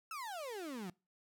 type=exponential sweep; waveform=35% pulse; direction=down; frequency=1358 to 170.2 Hz; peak=-40 dBFS; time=0.11-0.9 s; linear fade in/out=2 ms; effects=noise-tail reverb RT60 0.3 s tail -25 dB re dry